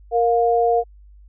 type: tone pair together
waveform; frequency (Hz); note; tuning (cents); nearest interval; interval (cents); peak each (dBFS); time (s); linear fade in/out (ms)
sine; 466.2 / 706.2; A#4 / F5; 0 / +19; perfect fifth; 719; -17; 0.11-0.84; 50
effects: added 50 Hz sine -43 dBFS peak until 1.28 s

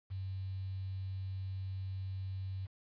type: tone with quantisation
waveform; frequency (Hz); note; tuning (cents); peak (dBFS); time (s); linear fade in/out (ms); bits
sine; 95.3; G2; -48; -37; 0.1-2.67; 20; 10
effects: resampled to 11025 Hz

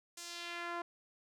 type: tone with band-pass filter sweep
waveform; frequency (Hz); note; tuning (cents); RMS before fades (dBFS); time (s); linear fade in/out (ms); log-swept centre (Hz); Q
sawtooth; 344.8; F4; -22; -43; 0.17-0.82; 5; 7600 to 990; 1.3
effects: none

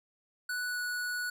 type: tone with pitch glide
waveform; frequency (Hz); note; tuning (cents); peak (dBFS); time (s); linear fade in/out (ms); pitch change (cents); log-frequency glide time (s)
square; 1480 to 1470.6; F#6 to F#6; 0 to -11; -33; 0.49-1.3; 5; -11; 0.67-0.8
effects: none

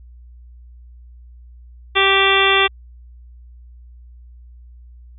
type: harmonic tone with a mistuned harmonic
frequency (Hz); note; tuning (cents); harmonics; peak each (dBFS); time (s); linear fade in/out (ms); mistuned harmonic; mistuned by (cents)
390; G4; -9; 1 / 2 / 3 / 4 / 5 / 6 / 7 / 8 / 9; -19 / -23 / -19 / -24 / -20 / -22 / -19 / -23 / -20; 1.95-2.68; 20; 8; +52
effects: added 60 Hz sine -39 dBFS peak until 5.18 s

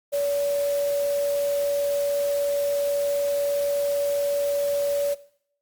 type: tone in noise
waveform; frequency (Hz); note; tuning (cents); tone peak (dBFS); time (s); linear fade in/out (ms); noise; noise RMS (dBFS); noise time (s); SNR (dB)
sine; 571; D5; -49; -21; 0.12-5.15; 20; white; -38; 0.12-5.15; +14
effects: noise-tail reverb RT60 0.6 s tail -17 dB re dry + Opus 48 kbps

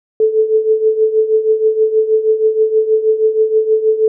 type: tone with tremolo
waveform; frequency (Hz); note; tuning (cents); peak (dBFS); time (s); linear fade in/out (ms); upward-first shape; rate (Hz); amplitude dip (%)
sine; 437.3; A4; -11; -6; 0.2-4.08; 2; triangle; 6.3; 80
effects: none

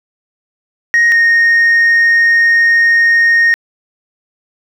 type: tone pair in turn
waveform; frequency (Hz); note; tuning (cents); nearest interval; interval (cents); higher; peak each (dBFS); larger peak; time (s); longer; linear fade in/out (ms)
sine; 1873 / 1853.6; A#6 / A#6; +8 / -10; unison; 18; first; -4; neither; 0.94-1.12 / 1.12-3.54; second; 0
effects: tanh soft clip ceiling -5 dBFS + 7-bit

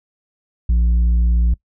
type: tone with tanh clipping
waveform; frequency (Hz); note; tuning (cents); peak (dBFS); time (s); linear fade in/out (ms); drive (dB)
sine; 58.3; A#1; +1; -13; 0.69-1.54; 5; 5
effects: noise-tail reverb RT60 0.1 s tail -22 dB re dry

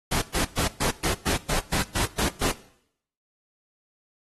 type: noise bursts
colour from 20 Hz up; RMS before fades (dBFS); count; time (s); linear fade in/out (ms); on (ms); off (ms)
pink; -25; 11; 0.11-2.52; 10; 110; 120
effects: noise-tail reverb RT60 0.7 s tail -18 dB re dry + AAC 32 kbps

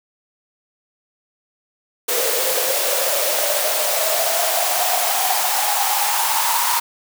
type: noise with high-pass filter sweep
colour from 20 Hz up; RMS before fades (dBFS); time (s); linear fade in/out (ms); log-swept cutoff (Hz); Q
white; -19; 2.08-6.8; 10; 480 to 940; 8.8
effects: none

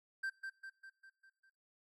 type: tone with echo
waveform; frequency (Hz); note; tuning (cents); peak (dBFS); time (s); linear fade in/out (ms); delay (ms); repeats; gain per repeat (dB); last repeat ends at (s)
triangle; 1568; G6; 0; -34; 0.23-0.3; 10; 200; 6; -5; 1.5
effects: noise-tail reverb RT60 0.5 s tail -20 dB re dry

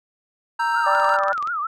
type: chord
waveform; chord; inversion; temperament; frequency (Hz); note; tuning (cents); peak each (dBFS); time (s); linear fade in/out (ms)
triangle; E diminished; second; equal; 932.3 / 1318.5 / 1568; Bb5 / E6 / G6; 0 / 0 / 0; -19 / -25 / -23; 0.59-1.17; 10
type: tone with vibrato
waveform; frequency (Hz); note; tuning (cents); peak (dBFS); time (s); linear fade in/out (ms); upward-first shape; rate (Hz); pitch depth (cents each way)
sine; 1292; E6; -35; -22; 0.74-1.67; 5; triangle; 5.5; 220
type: harmonic tone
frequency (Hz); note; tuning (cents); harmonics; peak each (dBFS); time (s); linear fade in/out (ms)
196; G3; 0; 3 / 4 / 5 / 6 / 7 / 8 / 9; -23 / -25 / -27 / -29 / -30 / -31 / -32; 0.86-1.33; 10
type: click train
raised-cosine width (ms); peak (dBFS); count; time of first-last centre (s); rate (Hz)
0.2; -20; 12; 0.95-1.474; 21
effects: none

